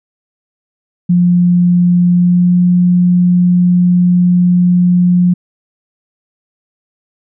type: tone with pitch glide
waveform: sine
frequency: 176.5 to 178.04 Hz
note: F3 to F3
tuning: +19 to +34 cents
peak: -6 dBFS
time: 1.09-5.34 s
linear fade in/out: 10 ms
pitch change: +15 cents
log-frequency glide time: 2.11-2.57 s
effects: none